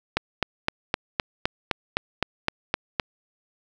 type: click train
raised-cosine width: 0.3 ms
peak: -5 dBFS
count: 12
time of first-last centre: 0.17-2.998 s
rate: 3.89 Hz
effects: none